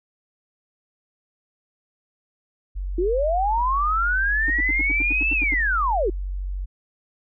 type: tone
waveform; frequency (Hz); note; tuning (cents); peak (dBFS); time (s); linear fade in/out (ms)
sine; 46.81; F#1; +21; -25; 2.75-6.66; 20
type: linear two-way sweep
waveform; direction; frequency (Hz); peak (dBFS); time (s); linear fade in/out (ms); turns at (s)
sine; up then down; 329.6 to 2686 to 329.6; -19; 2.98-6.1; 5; 5.33
type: tone bursts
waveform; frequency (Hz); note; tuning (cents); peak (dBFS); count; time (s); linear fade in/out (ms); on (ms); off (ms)
triangle; 293.5; D4; -1; -25; 11; 4.48-5.541; 2; 21; 83
effects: none